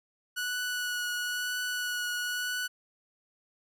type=tone with vibrato; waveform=sawtooth; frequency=1471 Hz; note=F#6; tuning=11 cents flat; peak=-27 dBFS; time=0.36-2.68 s; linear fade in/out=20 ms; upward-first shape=triangle; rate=1 Hz; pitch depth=16 cents each way; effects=none